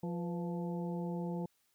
harmonic tone with a mistuned harmonic, 174.2 Hz, F3, 4 cents flat, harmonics 1 / 2 / 3 / 4 / 5, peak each -36 / -43 / -45 / -52 / -48 dBFS, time 0.03-1.46 s, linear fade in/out 5 ms, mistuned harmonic 3, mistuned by -69 cents, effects white hiss -75 dBFS RMS until 1.74 s

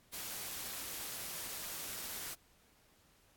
white noise, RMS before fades -43 dBFS, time 0.12-2.35 s, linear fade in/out 20 ms, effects pink hiss -68 dBFS RMS until 3.36 s + AAC 64 kbps

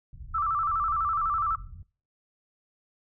pink low-pass noise, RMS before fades -42 dBFS, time 0.13-1.83 s, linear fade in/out 5 ms, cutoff 110 Hz, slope 24 dB/octave
sine tone with vibrato, 1244.5 Hz, D#6, in tune, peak -24 dBFS, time 0.34-1.56 s, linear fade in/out 10 ms, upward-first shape square, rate 12 Hz, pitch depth 100 cents each way
effects noise-tail reverb RT60 0.4 s tail -22 dB re dry

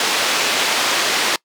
white low-pass noise, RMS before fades -18 dBFS, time 0-1.36 s, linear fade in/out 2 ms, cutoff 4400 Hz, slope 12 dB/octave, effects noise-tail reverb RT60 0.1 s tail -23 dB re dry + high-pass 300 Hz 12 dB/octave

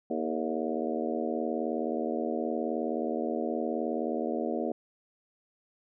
harmonic tone with a mistuned harmonic, 79.1 Hz, D#2, 29 cents sharp, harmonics 3 / 4 / 5 / 6 / 7 / 8 / 9, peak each -34 / -35 / -36 / -37 / -37 / -38 / -39 dBFS, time 0.1-4.72 s, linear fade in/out 5 ms, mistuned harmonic 6, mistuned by -57 cents, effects none

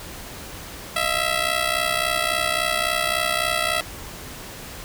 10% pulse ring-modulated tone, 659.3 Hz, E5, in tune, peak -9 dBFS, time 0.96-3.81 s, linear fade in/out 0 ms, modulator 31.8 Hz, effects pink hiss -37 dBFS RMS until 4.84 s

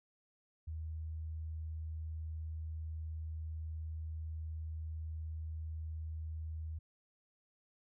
sine tone, 79.3 Hz, D#2, 33 cents sharp, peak -39 dBFS, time 0.67-6.79 s, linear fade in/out 10 ms, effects none

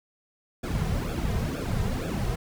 brown noise with flanger, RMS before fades -28 dBFS, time 0.63-2.36 s, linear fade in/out 10 ms, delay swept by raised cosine 0.99 to 3.59 ms, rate 2.1 Hz, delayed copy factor -0.8, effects none

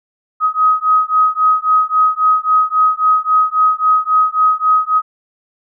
sine beating tone pair, 1260 / 1263.7 Hz, D#6 / D#6, +21 / +26 cents, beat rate 3.7 Hz, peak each -13 dBFS, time 0.4-5.02 s, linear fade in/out 50 ms, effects none

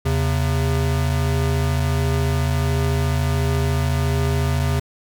square tone pair together, 80.3 / 134.31 Hz, E2 / C3, -45 / +46 cents, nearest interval major sixth, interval 891 cents, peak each -21 / -21 dBFS, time 0.05-4.8 s, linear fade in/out 10 ms, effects none

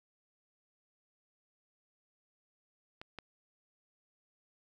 clicks, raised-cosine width 0.3 ms, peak -29 / -27 dBFS, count 2, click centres 3.015 / 3.187 s, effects 11-bit

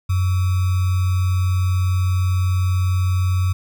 sine tone with sample-and-hold, 92 Hz, F#2, 9 cents flat, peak -15 dBFS, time 0.09-3.53 s, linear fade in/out 10 ms, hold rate 1225 Hz, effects none

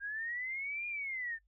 sine linear two-way sweep, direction up then down, 1600 to 2433 to 1775 Hz, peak -36 dBFS, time 0-1.39 s, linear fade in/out 50 ms, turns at 0.87 s, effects noise-tail reverb RT60 0.1 s tail -24 dB re dry + added 50 Hz sine -69 dBFS peak until 1.47 s

